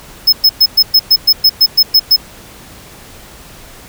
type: tone bursts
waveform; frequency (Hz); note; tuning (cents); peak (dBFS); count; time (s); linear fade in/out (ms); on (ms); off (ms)
square; 5180; E8; -31; -4; 12; 0.27-2.164; 10; 57; 110
effects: pink hiss -36 dBFS RMS until 3.88 s